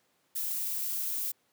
violet noise, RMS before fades -33 dBFS, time 0.35-1.32 s, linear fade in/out 10 ms, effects pink hiss -71 dBFS RMS until 1.52 s + high-pass 200 Hz 12 dB/octave

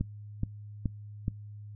click train, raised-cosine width 5 ms, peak -17 dBFS, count 4, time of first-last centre 0.01-1.281 s, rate 2.36 Hz, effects noise-tail reverb RT60 0.2 s tail -24 dB re dry + added 104 Hz sine -42 dBFS peak until 1.75 s

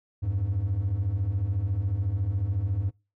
triangle beating tone pair, 87.31 / 101.31 Hz, F2 / G#2, 0 / -42 cents, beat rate 14 Hz, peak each -27 / -23 dBFS, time 0.22-2.91 s, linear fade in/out 20 ms, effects noise-tail reverb RT60 0.3 s tail -26 dB re dry + tanh soft clip ceiling -18 dBFS

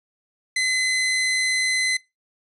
sawtooth tone, 2037 Hz, C7, 47 cents flat, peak -16 dBFS, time 0.56-1.97 s, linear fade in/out 5 ms, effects noise-tail reverb RT60 0.2 s tail -20 dB re dry + resampled to 24000 Hz

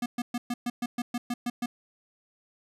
square tone bursts, 241.4 Hz, B3, 39 cents flat, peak -28 dBFS, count 11, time 0.02-1.66 s, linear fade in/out 5 ms, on 40 ms, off 120 ms, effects resampled to 32000 Hz

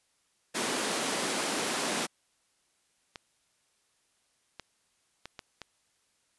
pink high-pass noise, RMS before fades -31 dBFS, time 0.54-2.07 s, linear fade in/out 20 ms, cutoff 210 Hz, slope 24 dB/octave
clicks, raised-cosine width 0.2 ms, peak -23 dBFS, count 5, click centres 3.158 / 4.597 / 5.256 / 5.392 / 5.617 s
effects white hiss -72 dBFS RMS until 6.38 s + resampled to 24000 Hz

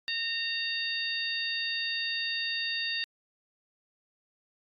harmonic tone, 920 Hz, A#5, 23 cents flat, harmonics 2 / 3 / 4 / 5, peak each -35 / -35 / -35 / -35 dBFS, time 0.08-3.04 s, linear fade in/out 0 ms, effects AAC 64 kbps

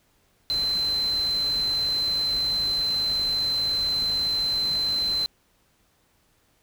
sine tone in noise, 4076 Hz, C8, 46 cents flat, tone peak -22 dBFS, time 0.5-5.26 s, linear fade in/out 0 ms, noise pink, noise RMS -39 dBFS, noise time 0.5-5.26 s, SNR +14 dB, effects pink hiss -65 dBFS RMS until 6.62 s

